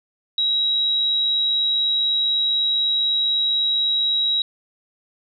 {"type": "tone", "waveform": "sine", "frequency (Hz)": 3852, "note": "B7", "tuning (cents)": -44, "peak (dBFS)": -17, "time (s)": [0.38, 4.42], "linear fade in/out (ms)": 2, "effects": []}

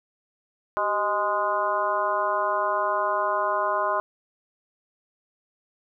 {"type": "harmonic tone with a mistuned harmonic", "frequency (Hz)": 207, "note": "G#3", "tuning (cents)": -5, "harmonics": [2, 3, 4, 5, 6, 7], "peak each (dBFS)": [-34, -27, -33, -25, -30, -33], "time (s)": [0.77, 4], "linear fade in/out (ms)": 0, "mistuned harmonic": 2, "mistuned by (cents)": -110, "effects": []}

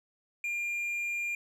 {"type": "tone", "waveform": "triangle", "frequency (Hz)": 2400, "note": "D7", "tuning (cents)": 37, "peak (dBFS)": -29, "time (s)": [0.44, 1.35], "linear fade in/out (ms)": 2, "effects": []}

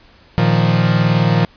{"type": "chord", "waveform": "45% pulse", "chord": "Bb suspended fourth", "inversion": "none", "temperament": "equal", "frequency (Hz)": [116.54, 155.56, 174.61], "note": ["Bb2", "Eb3", "F3"], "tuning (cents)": [0, 0, 0], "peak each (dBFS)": -16, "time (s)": [0.38, 1.45], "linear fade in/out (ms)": 0, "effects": ["pink hiss -48 dBFS RMS until 1.56 s", "resampled to 11025 Hz"]}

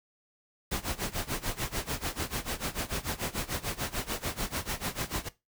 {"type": "noise with tremolo", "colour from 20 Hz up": "pink", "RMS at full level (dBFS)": -31, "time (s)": [0.71, 5.29], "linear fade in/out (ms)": 10, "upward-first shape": "sine", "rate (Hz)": 6.8, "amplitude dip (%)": 90, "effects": ["noise-tail reverb RT60 0.2 s tail -17 dB re dry"]}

